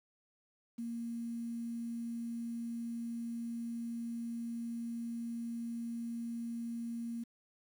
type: tone with quantisation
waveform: sine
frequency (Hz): 233.1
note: A#3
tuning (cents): 0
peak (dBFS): -37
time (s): 0.78-7.24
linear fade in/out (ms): 10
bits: 10
effects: none